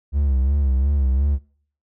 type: tone with vibrato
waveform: triangle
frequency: 68.4 Hz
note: C#2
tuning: 23 cents flat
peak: -14 dBFS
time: 0.12-1.39 s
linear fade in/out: 50 ms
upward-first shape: sine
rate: 2.8 Hz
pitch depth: 96 cents each way
effects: noise-tail reverb RT60 0.5 s tail -21 dB re dry